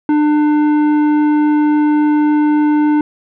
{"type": "tone with tanh clipping", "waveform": "sine", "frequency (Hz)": 299.4, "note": "D4", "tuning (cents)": 33, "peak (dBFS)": -11, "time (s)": [0.09, 3.01], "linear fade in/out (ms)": 2, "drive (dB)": 11, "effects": []}